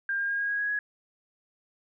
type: tone with pitch steps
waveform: sine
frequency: 1599 / 1611.1 / 1623.2 / 1635.4 / 1647.8 / 1660.2 / 1672.7 Hz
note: G6 / G6 / G#6 / G#6 / G#6 / G#6 / G#6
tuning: +34 / +47 / -40 / -27 / -14 / -1 / +12 cents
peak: -26 dBFS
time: 0.09-0.79 s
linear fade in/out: 2 ms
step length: 100 ms
effects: none